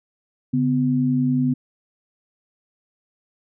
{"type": "tone pair together", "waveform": "sine", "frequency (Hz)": [141.8, 252.2], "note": ["C#3", "B3"], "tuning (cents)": [40, 36], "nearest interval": "minor seventh", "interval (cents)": 996, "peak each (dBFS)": [-22, -18], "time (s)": [0.53, 1.54], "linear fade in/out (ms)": 10, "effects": []}